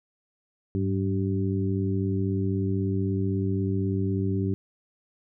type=harmonic tone with a mistuned harmonic; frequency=96.2 Hz; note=G2; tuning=32 cents flat; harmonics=1 / 2 / 3 / 4; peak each=-26 / -29 / -31 / -32 dBFS; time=0.75-4.54 s; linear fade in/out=0 ms; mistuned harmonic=1; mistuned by=+71 cents; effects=none